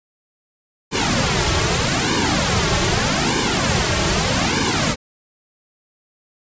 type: noise with flanger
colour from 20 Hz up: pink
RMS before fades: -18 dBFS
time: 0.91-4.96 s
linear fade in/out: 50 ms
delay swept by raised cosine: 1.5 to 4.1 ms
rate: 0.81 Hz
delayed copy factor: -1
effects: resampled to 16000 Hz